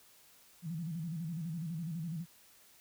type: tone with vibrato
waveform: sine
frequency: 164.6 Hz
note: E3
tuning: 2 cents flat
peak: -36 dBFS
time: 0.62-2.26 s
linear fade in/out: 50 ms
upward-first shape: square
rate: 12 Hz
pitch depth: 100 cents each way
effects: white hiss -62 dBFS RMS until 2.8 s